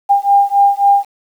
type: beating tone pair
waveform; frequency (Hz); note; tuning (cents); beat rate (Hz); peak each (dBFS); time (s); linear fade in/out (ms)
sine; 800 / 803.7; G5 / G5; +35 / +43; 3.7; -11; 0.09-1.05; 20
effects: 7-bit